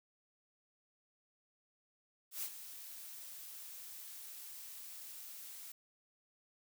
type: noise with ADSR envelope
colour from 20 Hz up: blue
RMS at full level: -39 dBFS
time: 2.31-5.72 s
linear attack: 120 ms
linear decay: 61 ms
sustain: -11 dB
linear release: 3 ms
effects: none